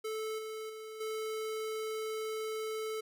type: tone with level steps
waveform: square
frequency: 436.9 Hz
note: A4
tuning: 12 cents flat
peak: -36 / -40 / -44 / -36 dBFS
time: 0.04-3.01 s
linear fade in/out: 10 ms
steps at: 0.38 / 0.69 / 1 s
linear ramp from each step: 10 ms
effects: none